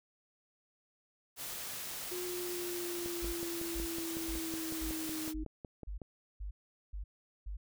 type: noise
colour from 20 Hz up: white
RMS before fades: -42 dBFS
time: 1.36-5.34 s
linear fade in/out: 50 ms
type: linear sweep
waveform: sine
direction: down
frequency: 360 to 311.2 Hz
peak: -38 dBFS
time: 2.11-5.44 s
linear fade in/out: 10 ms
type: click train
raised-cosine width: 2 ms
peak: -31 dBFS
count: 17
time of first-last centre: 3.06-6.017 s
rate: 5.41 Hz
type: tone bursts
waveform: sine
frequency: 49.79 Hz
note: G1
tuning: 28 cents sharp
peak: -38 dBFS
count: 9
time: 3.22-7.57 s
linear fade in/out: 10 ms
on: 110 ms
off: 420 ms
effects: none